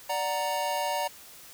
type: chord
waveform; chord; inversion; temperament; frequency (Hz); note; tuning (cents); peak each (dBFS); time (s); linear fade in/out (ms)
square; D augmented; none; equal; 587.3 / 740 / 932.3; D5 / F#5 / A#5; 0 / 0 / 0; -33 / -34 / -31; 0.09-1.08; 10
effects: white hiss -49 dBFS RMS until 1.53 s